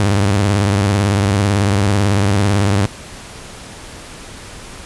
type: tone with vibrato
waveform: sawtooth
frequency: 100.3 Hz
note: G2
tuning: 40 cents sharp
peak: -8 dBFS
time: 0-2.86 s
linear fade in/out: 0 ms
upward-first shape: triangle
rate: 18 Hz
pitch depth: 140 cents each way
effects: pink hiss -34 dBFS RMS until 4.85 s + resampled to 24000 Hz